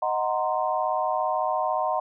sine chord, C half-diminished seventh, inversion first, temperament equal, 622.3 / 740 / 932.3 / 1046.5 Hz, Eb5 / Gb5 / Bb5 / C6, 0 / 0 / 0 / 0 cents, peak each -28 / -27 / -29 / -29 dBFS, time 0.02-2 s, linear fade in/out 5 ms, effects none

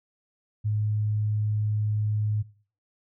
sine tone, 106.1 Hz, G#2, 38 cents sharp, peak -23 dBFS, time 0.64-2.43 s, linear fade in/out 20 ms, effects noise-tail reverb RT60 0.4 s tail -18 dB re dry

